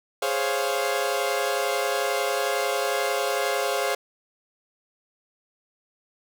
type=chord; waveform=sawtooth; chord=Db major seventh; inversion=second; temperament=equal; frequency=415.3 / 523.3 / 554.4 / 698.5 Hz; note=Ab4 / C5 / Db5 / F5; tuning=0 / 0 / 0 / 0 cents; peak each=-25 dBFS; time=0.22-3.95 s; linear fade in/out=5 ms; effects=none